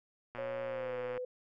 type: click train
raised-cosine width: 0.5 ms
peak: -29 dBFS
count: 101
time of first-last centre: 0.35-1.176 s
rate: 121 Hz
type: tone with pitch glide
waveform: sine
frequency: 547 to 501.6 Hz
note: C#5 to B4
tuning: -23 to +27 cents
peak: -36 dBFS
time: 0.38-1.25 s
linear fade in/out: 5 ms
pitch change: -150 cents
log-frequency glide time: 0.63-0.97 s
effects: none